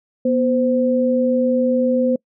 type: tone pair together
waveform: sine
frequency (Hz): 243.5 / 516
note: B3 / C5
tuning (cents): -24 / -24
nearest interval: octave + minor second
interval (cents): 1300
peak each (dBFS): -17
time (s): 0.25-2.16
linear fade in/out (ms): 5
effects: noise-tail reverb RT60 0.1 s tail -26 dB re dry